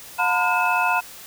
sine tone cluster, 718 / 909 / 1004 / 1427 / 2600 Hz, F5 / A#5 / B5 / F6 / E7, +48 / -44 / +28 / +37 / -24 cents, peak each -24 dBFS, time 0.18-1.01 s, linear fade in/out 20 ms, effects white hiss -41 dBFS RMS until 1.26 s

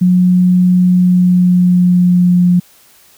sine tone with pitch glide, 180.9 to 177.69 Hz, F#3 to F3, -39 to +30 cents, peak -6 dBFS, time 0.01-2.6 s, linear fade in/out 10 ms, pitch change -31 cents, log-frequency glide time 0.85-2.48 s, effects white hiss -46 dBFS RMS until 3.17 s

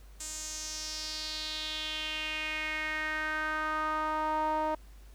sawtooth tone with band-pass filter sweep, 310 Hz, D#4, 6 cents flat, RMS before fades -34 dBFS, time 0.2-4.75 s, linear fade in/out 5 ms, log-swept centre 7600 to 800 Hz, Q 3.8, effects added 50 Hz sine -49 dBFS peak until 5.14 s + pink hiss -62 dBFS RMS until 5.14 s

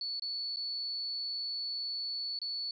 sine tone with dropouts, 4439 Hz, C#8, 2 cents sharp, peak -34 dBFS, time 0.01-2.71 s, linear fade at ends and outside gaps 2 ms, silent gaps 0.197-0.221 / 0.561-0.569 / 2.39-2.416 s, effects none

